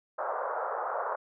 pink band-pass noise, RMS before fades -33 dBFS, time 0.18-1.16 s, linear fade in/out 10 ms, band 490 to 1400 Hz, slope 48 dB/octave, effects none

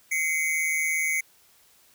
square tone pair together, 2075 / 2232 Hz, C7 / C#7, -15 / +11 cents, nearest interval minor second, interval 126 cents, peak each -27 dBFS, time 0.11-1.21 s, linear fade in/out 10 ms, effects white hiss -59 dBFS RMS until 1.94 s

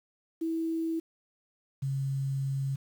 sine tone pair in turn, 326.2 / 136.16 Hz, E4 / C#3, -18 / -31 cents, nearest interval octave + minor third, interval 1513 cents, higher first, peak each -28 dBFS, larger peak neither, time 0.41-1 / 1.82-2.76 s, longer second, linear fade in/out 10 ms, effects 9-bit

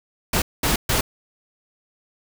pink noise bursts at uneven times, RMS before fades -20 dBFS, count 3, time 0.33-0.42 / 0.63-0.76 / 0.89-1.01 s, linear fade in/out 5 ms, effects none

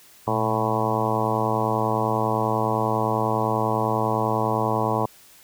harmonic tone with a mistuned harmonic, 110 Hz, A2, in tune, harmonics 1 / 2 / 3 / 4 / 5 / 6 / 7 / 8 / 9 / 10, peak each -28 / -30 / -31 / -29 / -30 / -30 / -29 / -30 / -27 / -32 dBFS, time 0.27-5.06 s, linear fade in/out 5 ms, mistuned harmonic 1, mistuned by +110 cents, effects white hiss -51 dBFS RMS until 5.43 s

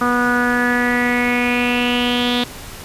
sawtooth tone with low-pass filter sweep, 244 Hz, B3, 21 cents flat, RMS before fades -17 dBFS, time 0.01-2.44 s, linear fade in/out 5 ms, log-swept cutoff 1300 to 3600 Hz, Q 6.7, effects pink hiss -34 dBFS RMS until 2.84 s + resampled to 32000 Hz

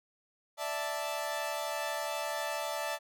sawtooth chord, D suspended second, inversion none, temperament equal, 587.3 / 659.3 / 880 Hz, D5 / E5 / A5, 0 / 0 / 0 cents, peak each -34 dBFS, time 0.57-2.99 s, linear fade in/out 50 ms, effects none

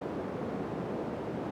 white band-pass noise, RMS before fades -36 dBFS, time 0.01-1.51 s, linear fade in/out 10 ms, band 140 to 450 Hz, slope 12 dB/octave, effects none

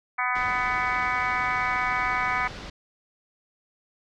harmonic tone, 249.6 Hz, B3, 19 cents sharp, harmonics 3 / 4 / 5 / 6 / 7 / 8 / 9, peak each -32 / -30 / -29 / -33 / -33 / -32 / -30 dBFS, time 0.18-2.48 s, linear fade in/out 10 ms
pink low-pass noise, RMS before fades -39 dBFS, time 0.35-2.7 s, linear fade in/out 5 ms, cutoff 5300 Hz, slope 24 dB/octave
effects none

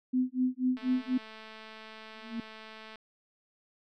sine tone with tremolo, 254.5 Hz, C4, 48 cents flat, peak -23 dBFS, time 0.13-1.18 s, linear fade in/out 10 ms, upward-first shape sine, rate 4.1 Hz, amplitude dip 100%
click train, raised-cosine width 0.3 ms, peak -32 dBFS, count 480, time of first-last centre 0.77-2.957 s, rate 219 Hz
sine tone with exponential growth, 230.7 Hz, A#3, 18 cents flat, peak -29 dBFS, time 2.11-2.4 s, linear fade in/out 2 ms, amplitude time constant 62 ms
effects none

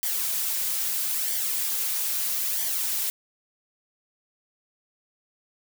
blue noise with flanger, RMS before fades -27 dBFS, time 0.03-3.1 s, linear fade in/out 0 ms, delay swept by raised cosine 0.75 to 4.45 ms, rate 0.77 Hz, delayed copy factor -0.55, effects none

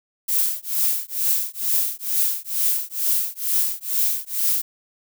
violet noise with tremolo, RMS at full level -18 dBFS, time 0.28-4.62 s, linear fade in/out 10 ms, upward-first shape triangle, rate 2.2 Hz, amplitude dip 100%, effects none

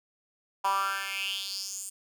10% pulse tone with high-pass filter sweep, 195.4 Hz, G3, 5 cents flat, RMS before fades -32 dBFS, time 0.64-1.9 s, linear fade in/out 10 ms, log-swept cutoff 910 to 8600 Hz, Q 5.1, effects none

